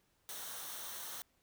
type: noise with comb filter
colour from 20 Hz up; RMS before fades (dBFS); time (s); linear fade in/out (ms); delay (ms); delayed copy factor
white; -45; 0.29-1.22; 0; 0.41; -0.55
effects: pink hiss -75 dBFS RMS until 1.42 s